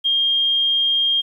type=tone; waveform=sine; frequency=3218 Hz; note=G7; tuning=45 cents sharp; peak=-15 dBFS; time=0.04-1.22 s; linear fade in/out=20 ms; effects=9-bit